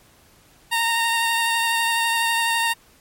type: tone with vibrato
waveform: 15% pulse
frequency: 922 Hz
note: A#5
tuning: 19 cents flat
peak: -12 dBFS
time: 0.71-2.74 s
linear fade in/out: 20 ms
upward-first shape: sine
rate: 12 Hz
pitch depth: 15 cents each way
effects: pink hiss -54 dBFS RMS until 3 s + MP3 64 kbps